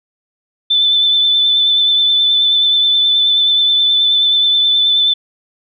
sine tone with vibrato, 3520 Hz, A7, in tune, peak -9 dBFS, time 0.7-5.14 s, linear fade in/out 10 ms, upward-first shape triangle, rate 9.4 Hz, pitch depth 24 cents each way, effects none

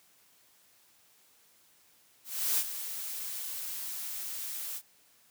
blue noise with ADSR envelope, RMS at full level -27 dBFS, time 2.24-4.82 s, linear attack 340 ms, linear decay 55 ms, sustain -11 dB, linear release 59 ms, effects white hiss -64 dBFS RMS until 5.3 s + high-pass 80 Hz 12 dB/octave

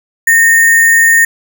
sine tone with sample-and-hold, 1838 Hz, A#6, 25 cents flat, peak -4 dBFS, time 0.27-1.25 s, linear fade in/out 5 ms, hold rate 8820 Hz, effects none

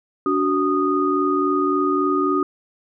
sine tone cluster, 288.8 / 372.4 / 1237 Hz, D4 / F#4 / D#6, -29 / +11 / -10 cents, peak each -21 dBFS, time 0.26-2.43 s, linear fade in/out 2 ms, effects none

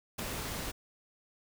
pink noise with ADSR envelope, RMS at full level -33 dBFS, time 0.18-0.72 s, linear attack 14 ms, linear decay 3 ms, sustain -5 dB, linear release 16 ms, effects none

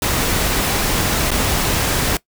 pink noise with dropouts, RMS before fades -18 dBFS, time 0.02-2.17 s, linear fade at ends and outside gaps 2 ms, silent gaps 1.306-1.315 s, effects noise-tail reverb RT60 0.1 s tail -20 dB re dry

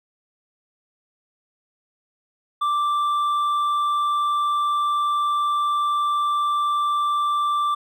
sine tone with hard clipping, 1174.7 Hz, D6, in tune, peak -20 dBFS, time 2.61-7.75 s, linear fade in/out 10 ms, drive 4 dB, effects none

